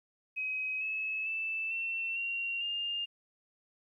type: tone with pitch steps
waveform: sine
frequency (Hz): 2534 / 2587 / 2642 / 2697 / 2754 / 2812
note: D#7 / E7 / E7 / E7 / F7 / F7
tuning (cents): +31 / -33 / +3 / +39 / -25 / +11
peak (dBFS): -32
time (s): 0.36-3.06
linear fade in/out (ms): 20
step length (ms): 450
effects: 12-bit